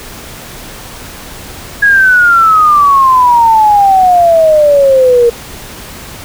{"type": "exponential sweep", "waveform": "sine", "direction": "down", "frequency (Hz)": [1669, 466.2], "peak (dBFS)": -3, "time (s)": [1.82, 5.3], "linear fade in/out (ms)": 10, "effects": ["pink hiss -28 dBFS RMS until 6.24 s"]}